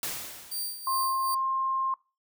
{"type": "noise with exponential decay", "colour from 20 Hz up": "white", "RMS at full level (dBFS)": -31, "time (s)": [0.03, 1.05], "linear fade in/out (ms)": 1, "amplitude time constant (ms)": 220}
{"type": "tone with tremolo", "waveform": "5% pulse", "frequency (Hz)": 4671, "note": "D8", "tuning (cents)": -10, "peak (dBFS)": -23, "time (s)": [0.51, 1.35], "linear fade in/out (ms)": 10, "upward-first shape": "sine", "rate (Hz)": 2.6, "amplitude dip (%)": 70}
{"type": "tone", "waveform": "sine", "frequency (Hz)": 1061, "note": "C6", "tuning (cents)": 24, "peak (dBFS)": -25, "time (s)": [0.87, 1.94], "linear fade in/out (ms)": 2}
{"effects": ["noise-tail reverb RT60 0.3 s tail -24 dB re dry"]}